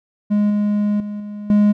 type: tone with level steps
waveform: triangle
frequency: 207.4 Hz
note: G#3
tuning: 2 cents flat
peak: -11 / -13 / -22 / -25 / -8 dBFS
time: 0.3-1.73 s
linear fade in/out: 20 ms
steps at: 0.5 / 1 / 1.2 / 1.5 s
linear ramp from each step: 2 ms
effects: none